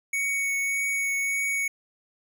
square tone with vibrato, 2228 Hz, C#7, 8 cents sharp, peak -25 dBFS, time 0.13-1.68 s, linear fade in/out 5 ms, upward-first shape triangle, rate 1.7 Hz, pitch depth 10 cents each way, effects none

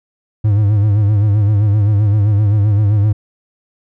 triangle tone with vibrato, 103.83 Hz, G#2, in tune, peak -7 dBFS, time 0.44-3.13 s, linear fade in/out 10 ms, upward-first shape sine, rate 7.7 Hz, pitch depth 75 cents each way, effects none

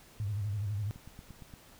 sine tone with vibrato, 102.7 Hz, G#2, 19 cents flat, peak -31 dBFS, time 0.2-0.91 s, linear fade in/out 0 ms, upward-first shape square, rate 12 Hz, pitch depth 78 cents each way
click train, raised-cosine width 5 ms, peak -35 dBFS, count 6, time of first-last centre 0.96-1.538 s, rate 8.65 Hz
effects pink hiss -57 dBFS RMS until 1.79 s

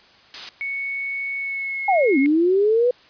blue noise, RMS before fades -26 dBFS, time 0.34-0.49 s, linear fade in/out 0 ms
sine tone with pitch glide, 2217 to 2165 Hz, C#7 to C#7, 0 to -41 cents, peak -24 dBFS, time 0.61-2.26 s, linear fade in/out 0 ms, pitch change -41 cents, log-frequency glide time 1.37-1.91 s
sine linear two-way sweep, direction down then up, 822 to 261.6 to 503 Hz, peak -14 dBFS, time 1.88-2.91 s, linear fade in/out 5 ms, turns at 2.18 s
effects white hiss -51 dBFS RMS until 3.09 s + resampled to 11025 Hz

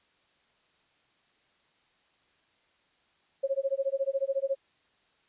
sine tone with tremolo, 544 Hz, C#5, 33 cents flat, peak -23 dBFS, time 3.43-4.56 s, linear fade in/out 10 ms, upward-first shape sine, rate 14 Hz, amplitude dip 100%, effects white hiss -68 dBFS RMS until 5.28 s + resampled to 8000 Hz

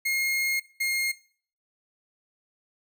40% pulse tone pair in turn, 2145 / 2136 Hz, C7 / C7, +42 / +35 cents, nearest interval unison, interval 7 cents, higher first, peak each -23 dBFS, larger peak neither, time 0.05-0.6 / 0.8-1.12 s, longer first, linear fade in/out 10 ms, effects noise-tail reverb RT60 0.5 s tail -19 dB re dry

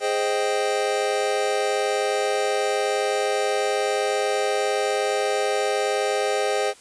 square chord, Ab major seventh, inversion none, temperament equal, 415.3 / 523.3 / 622.3 / 784 Hz, Ab4 / C5 / Eb5 / G5, 0 / 0 / 0 / 0 cents, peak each -26 / -27 / -29 / -28 dBFS, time 0-6.74 s, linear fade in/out 50 ms, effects white hiss -49 dBFS RMS until 6.8 s + resampled to 22050 Hz

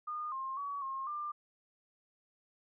sine tone with pitch steps, 1220 / 1063 / 1132 / 1072 / 1193 Hz, D#6 / C6 / C#6 / C6 / D6, -34 / +27 / +36 / +42 / +27 cents, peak -36 dBFS, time 0.07-1.32 s, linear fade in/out 10 ms, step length 250 ms, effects none

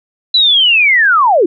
sine linear sweep, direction down, 4019 to 307.8 Hz, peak -6 dBFS, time 0.34-1.46 s, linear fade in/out 5 ms, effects none

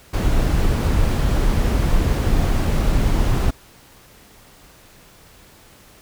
brown noise, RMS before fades -17 dBFS, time 0.13-3.51 s, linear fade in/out 10 ms, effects pink hiss -48 dBFS RMS until 6.01 s

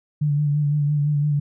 sine tone with vibrato, 146.83 Hz, D3, in tune, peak -17 dBFS, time 0.21-1.4 s, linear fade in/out 10 ms, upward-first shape sine, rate 5.9 Hz, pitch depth 35 cents each way, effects none

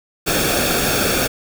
pink noise with comb filter, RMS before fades -18 dBFS, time 0.26-1.28 s, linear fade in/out 20 ms, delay 1 ms, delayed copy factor -0.65, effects none

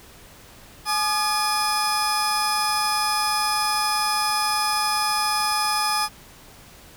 35% pulse tone cluster, 848 / 1215 / 5100 Hz, G#5 / D#6 / D#8, +36 / -42 / +42 cents, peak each -23 dBFS, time 0.85-6.09 s, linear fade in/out 50 ms, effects pink hiss -47 dBFS RMS until 6.96 s

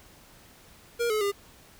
square tone with pitch steps, 472.1 / 428.9 / 402.5 Hz, A#4 / A4 / G4, +22 / -44 / +46 cents, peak -25 dBFS, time 0.99-1.32 s, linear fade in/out 20 ms, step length 110 ms, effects pink hiss -54 dBFS RMS until 1.79 s

